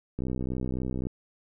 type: click train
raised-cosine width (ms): 3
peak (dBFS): -19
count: 57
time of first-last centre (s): 0.19-1.069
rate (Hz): 63.7
effects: none